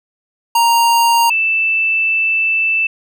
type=tone pair in turn; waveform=square / sine; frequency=932.3 / 2647 Hz; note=A#5 / E7; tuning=0 / +7 cents; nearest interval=octave + tritone; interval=1807 cents; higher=second; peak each=-10 / -12 dBFS; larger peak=first; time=0.55-1.3 / 1.3-2.87 s; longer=second; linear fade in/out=5 ms; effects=none